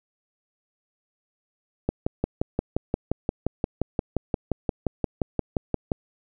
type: click train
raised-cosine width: 2 ms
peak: -9 dBFS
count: 24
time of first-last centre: 1.89-5.918 s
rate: 5.71 Hz
effects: none